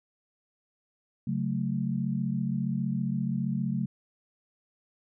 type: chord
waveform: sine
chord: F# minor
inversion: second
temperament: equal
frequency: 138.59 / 185 / 220 Hz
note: C#3 / F#3 / A3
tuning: 0 / 0 / 0 cents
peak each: -31 dBFS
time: 1.27-3.86 s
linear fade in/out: 5 ms
effects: none